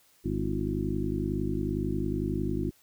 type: harmonic tone with a mistuned harmonic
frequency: 51 Hz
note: G#1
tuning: 31 cents flat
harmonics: 1 / 2 / 3 / 4 / 5 / 6 / 7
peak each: -35 / -35 / -35 / -35 / -35 / -35 / -35 dBFS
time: 0.24-2.71 s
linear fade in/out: 20 ms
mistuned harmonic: 6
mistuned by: +76 cents
effects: white hiss -63 dBFS RMS until 2.82 s